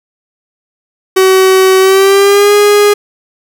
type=tone with pitch glide; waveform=45% pulse; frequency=378.2 to 412.4 Hz; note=F#4 to G#4; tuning=+38 to -12 cents; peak=-4 dBFS; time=1.16-2.94 s; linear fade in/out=10 ms; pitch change=+150 cents; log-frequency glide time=1.79-2.54 s; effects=7-bit